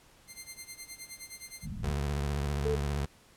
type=tone with tremolo; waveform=5% pulse; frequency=2093 Hz; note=C7; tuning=in tune; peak=-29 dBFS; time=0.27-1.67 s; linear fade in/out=50 ms; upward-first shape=sine; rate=9.6 Hz; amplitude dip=85%
type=low-pass noise; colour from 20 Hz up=white; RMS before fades=-37 dBFS; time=1.62-1.95 s; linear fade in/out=50 ms; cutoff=200 Hz; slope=48 dB/octave
type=tone with vibrato; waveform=25% pulse; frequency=71.6 Hz; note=D2; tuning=43 cents flat; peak=-26 dBFS; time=1.83-3.06 s; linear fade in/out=10 ms; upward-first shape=sine; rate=15 Hz; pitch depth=100 cents each way
type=tone; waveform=sine; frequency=440 Hz; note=A4; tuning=in tune; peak=-28 dBFS; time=2.65-2.76 s; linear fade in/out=10 ms
effects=pink hiss -60 dBFS RMS until 3.36 s + low-pass 12000 Hz 12 dB/octave